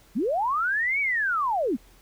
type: linear two-way sweep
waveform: sine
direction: up then down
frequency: 176.2 to 2303 to 195.1 Hz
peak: -22 dBFS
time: 0.15-1.77 s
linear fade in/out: 20 ms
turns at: 1 s
effects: added 42 Hz sine -56 dBFS peak until 2.01 s + pink hiss -57 dBFS RMS until 2.01 s